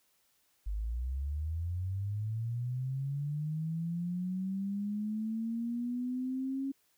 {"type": "linear sweep", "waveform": "sine", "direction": "up", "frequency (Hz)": [48.45, 273.9], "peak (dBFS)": -32, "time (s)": [0.66, 6.72], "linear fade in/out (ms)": 10, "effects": ["white hiss -72 dBFS RMS until 6.97 s"]}